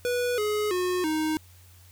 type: tone with pitch steps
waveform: square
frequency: 489.4 / 421.2 / 362.4 / 311.9 Hz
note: B4 / G#4 / F#4 / D#4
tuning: -16 / +24 / -36 / +4 cents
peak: -25 dBFS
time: 0.05-1.37 s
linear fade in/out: 0 ms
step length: 330 ms
effects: added 89 Hz sine -51 dBFS peak until 1.91 s + white hiss -57 dBFS RMS until 1.91 s